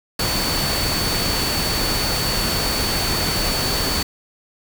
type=tone in noise; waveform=sine; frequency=4481 Hz; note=C#8; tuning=18 cents sharp; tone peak=-24 dBFS; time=0.19-4.03 s; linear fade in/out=5 ms; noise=pink; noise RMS=-22 dBFS; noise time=0.19-4.03 s; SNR=-5 dB; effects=none